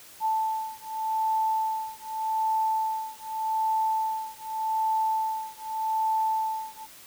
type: beating tone pair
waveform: sine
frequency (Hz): 880 / 880.84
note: A5 / A5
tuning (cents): 0 / +2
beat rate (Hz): 0.84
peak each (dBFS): -28 / -28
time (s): 0.2-6.87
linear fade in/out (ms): 50
effects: white hiss -49 dBFS RMS until 7.06 s